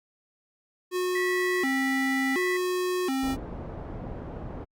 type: tone with vibrato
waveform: square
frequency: 311.1 Hz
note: D#4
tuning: in tune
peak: -26 dBFS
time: 0.91-3.37 s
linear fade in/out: 50 ms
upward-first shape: square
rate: 0.69 Hz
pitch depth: 270 cents each way
type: tone with pitch glide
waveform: sine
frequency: 1946 to 1967.5 Hz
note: B6 to B6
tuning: -26 to -7 cents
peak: -28 dBFS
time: 1.15-2.57 s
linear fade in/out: 5 ms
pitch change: +19 cents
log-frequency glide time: 1.43-2.19 s
type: low-pass noise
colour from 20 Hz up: pink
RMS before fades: -37 dBFS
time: 3.22-4.65 s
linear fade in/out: 20 ms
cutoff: 710 Hz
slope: 12 dB/octave
effects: Opus 48 kbps